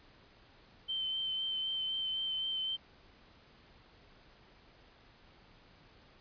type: tone with vibrato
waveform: sine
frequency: 3095 Hz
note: G7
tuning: 23 cents flat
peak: -33 dBFS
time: 0.88-2.77 s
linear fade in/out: 20 ms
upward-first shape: sine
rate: 3.9 Hz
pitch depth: 16 cents each way
effects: pink hiss -61 dBFS RMS until 6.2 s + resampled to 11025 Hz